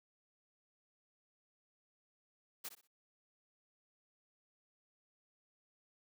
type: noise with echo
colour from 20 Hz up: white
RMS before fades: -44 dBFS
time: 2.64-2.69 s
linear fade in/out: 10 ms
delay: 62 ms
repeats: 3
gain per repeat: -11 dB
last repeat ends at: 2.876 s
effects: high-pass 200 Hz 12 dB/octave